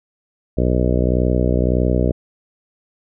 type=harmonic tone; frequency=61.74 Hz; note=B1; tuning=in tune; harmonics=1 / 2 / 3 / 4 / 5 / 6 / 7 / 8 / 9 / 10; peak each=-18 / -21 / -23 / -24 / -25 / -26 / -26 / -27 / -28 / -28 dBFS; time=0.57-2.12 s; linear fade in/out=10 ms; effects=none